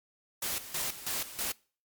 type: noise with tremolo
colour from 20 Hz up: white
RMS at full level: -33 dBFS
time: 0.42-1.52 s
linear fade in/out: 5 ms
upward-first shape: square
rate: 3.1 Hz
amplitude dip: 75%
effects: noise-tail reverb RT60 0.4 s tail -24 dB re dry + MP3 96 kbps